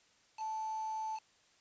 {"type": "tone with quantisation", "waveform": "sine", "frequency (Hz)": 876, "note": "A5", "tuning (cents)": -8, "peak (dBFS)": -36, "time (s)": [0.37, 1.2], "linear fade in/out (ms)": 50, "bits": 8, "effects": ["white hiss -68 dBFS RMS until 1.6 s", "resampled to 16000 Hz"]}